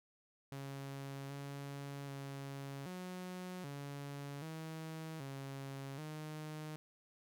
sawtooth tone with pitch steps, 137.8 / 140.5 / 138.4 / 182.3 / 141.6 / 159.8 / 136.9 / 154 Hz, C#3 / C#3 / C#3 / F#3 / C#3 / D#3 / C#3 / D#3, -10 / +24 / -2 / -25 / +37 / +47 / -21 / -17 cents, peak -40 dBFS, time 0.52-6.76 s, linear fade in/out 0 ms, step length 780 ms, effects none

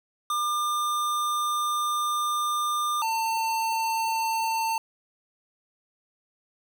square tone pair in turn, 1200 / 898.6 Hz, D6 / A5, +37 / +36 cents, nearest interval perfect fourth, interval 501 cents, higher first, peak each -25 dBFS, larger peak neither, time 0.3-3.02 / 3.02-4.78 s, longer first, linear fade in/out 2 ms, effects none

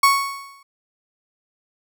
35% pulse tone with exponential decay, 1108.7 Hz, C#6, in tune, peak -8 dBFS, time 0.03-0.63 s, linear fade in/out 5 ms, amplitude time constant 130 ms, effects none

